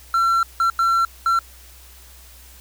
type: tone bursts at uneven times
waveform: triangle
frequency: 1355 Hz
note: E6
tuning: 47 cents sharp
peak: -13 dBFS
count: 4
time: 0.14-0.43 / 0.6-0.7 / 0.79-1.05 / 1.26-1.39 s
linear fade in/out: 2 ms
effects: added 62 Hz sine -45 dBFS peak until 2.6 s + white hiss -47 dBFS RMS until 2.6 s